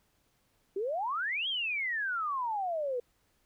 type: exponential two-way sweep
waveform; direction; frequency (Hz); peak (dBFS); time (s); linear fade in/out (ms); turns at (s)
sine; up then down; 371.6 to 3322 to 474.5; -30; 0.76-3; 5; 1.48
effects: pink hiss -72 dBFS RMS until 3.45 s